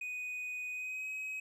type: tone with pitch glide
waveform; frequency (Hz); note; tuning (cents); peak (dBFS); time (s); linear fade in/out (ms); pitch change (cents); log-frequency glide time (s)
triangle; 2489 to 2540; D#7 to D#7; 0 to +35; -36; 0.01-1.4; 5; +35; 0.71-1.08
effects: none